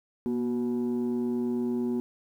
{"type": "tone pair together", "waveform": "sine", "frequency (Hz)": [241, 370], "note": ["B3", "F#4"], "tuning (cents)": [-42, 0], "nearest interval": "perfect fifth", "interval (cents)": 742, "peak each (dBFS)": [-25, -29], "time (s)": [0.26, 2], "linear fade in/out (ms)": 0, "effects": ["tanh soft clip ceiling -23 dBFS", "10-bit"]}